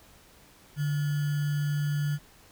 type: tone with sample-and-hold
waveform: sine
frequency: 146.83 Hz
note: D3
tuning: in tune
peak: -25 dBFS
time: 0.76-2.19 s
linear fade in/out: 50 ms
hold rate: 1575 Hz
effects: pink hiss -56 dBFS RMS until 2.51 s